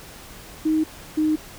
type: tone pair in turn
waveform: sine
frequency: 313.3 / 309.2 Hz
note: D#4 / D#4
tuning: +12 / -11 cents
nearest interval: unison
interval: 23 cents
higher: first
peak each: -17 dBFS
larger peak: neither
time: 0.65-0.84 / 1.17-1.36 s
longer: neither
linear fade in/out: 10 ms
effects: pink hiss -42 dBFS RMS until 1.58 s